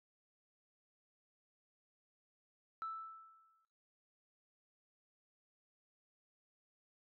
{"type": "tone with exponential decay", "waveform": "sine", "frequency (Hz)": 1318.5, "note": "E6", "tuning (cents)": 0, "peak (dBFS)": -37, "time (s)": [2.82, 3.65], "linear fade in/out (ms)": 0, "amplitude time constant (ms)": 180, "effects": ["noise-tail reverb RT60 1.0 s tail -22 dB re dry", "tanh soft clip ceiling -35 dBFS"]}